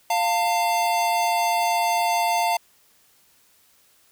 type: tone pair together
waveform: square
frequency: 698.5 / 898.7 Hz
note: F5 / A5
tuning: 0 / +36 cents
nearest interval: major third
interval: 436 cents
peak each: -23 dBFS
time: 0.1-2.57 s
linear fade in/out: 5 ms
effects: white hiss -59 dBFS RMS until 4.11 s